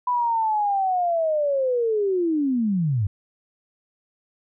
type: linear sweep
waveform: sine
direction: down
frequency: 997 to 92.5 Hz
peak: -19 dBFS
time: 0.07-3.07 s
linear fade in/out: 5 ms
effects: none